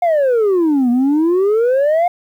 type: exponential two-way sweep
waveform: sine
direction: down then up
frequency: 720 to 236.5 to 720 Hz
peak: -8 dBFS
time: 0.02-2.08 s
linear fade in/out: 5 ms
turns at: 0.9 s
effects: tanh soft clip ceiling -10 dBFS + 8-bit